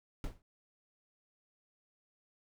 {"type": "noise with exponential decay", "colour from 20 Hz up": "brown", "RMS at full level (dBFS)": -34, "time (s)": [0.24, 0.42], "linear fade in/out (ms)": 1, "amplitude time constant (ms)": 39, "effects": []}